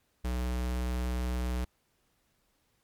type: tone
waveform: square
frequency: 61.74 Hz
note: B1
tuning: in tune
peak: -30 dBFS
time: 0.24-1.65 s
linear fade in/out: 10 ms
effects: pink hiss -73 dBFS RMS until 2.83 s + MP3 96 kbps